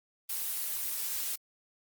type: noise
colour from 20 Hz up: blue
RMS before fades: -34 dBFS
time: 0.29-1.36 s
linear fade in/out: 10 ms
effects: Opus 24 kbps